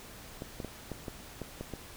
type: clicks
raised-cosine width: 2 ms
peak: -24 dBFS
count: 8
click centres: 0.421 / 0.602 / 0.647 / 0.917 / 1.082 / 1.417 / 1.61 / 1.737 s
effects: pink hiss -49 dBFS RMS until 1.96 s